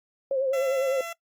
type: tone with vibrato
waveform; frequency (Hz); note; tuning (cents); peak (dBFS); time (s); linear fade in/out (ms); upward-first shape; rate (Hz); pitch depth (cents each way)
sine; 534; C5; +35; -22; 0.31-1.01; 2; sine; 9.9; 58
type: tone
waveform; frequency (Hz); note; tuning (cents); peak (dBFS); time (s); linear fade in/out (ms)
15% pulse; 674; E5; +38; -27; 0.53-1.13; 5
effects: noise-tail reverb RT60 0.1 s tail -20 dB re dry + Opus 32 kbps